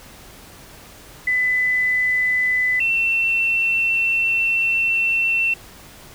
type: tone pair in turn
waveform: sine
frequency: 2003 / 2697 Hz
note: B6 / E7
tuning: +24 / +39 cents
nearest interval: perfect fourth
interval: 515 cents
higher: second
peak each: -16 / -16 dBFS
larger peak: neither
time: 1.27-2.8 / 2.8-5.54 s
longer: second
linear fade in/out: 5 ms
effects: pink hiss -43 dBFS RMS until 6.14 s